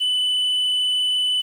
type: tone with frequency modulation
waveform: sine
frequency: 2996 Hz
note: F#7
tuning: 21 cents sharp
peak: -15 dBFS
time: 0-1.42 s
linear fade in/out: 20 ms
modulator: 25.7 Hz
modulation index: 0.84
effects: tanh soft clip ceiling -17 dBFS + 8-bit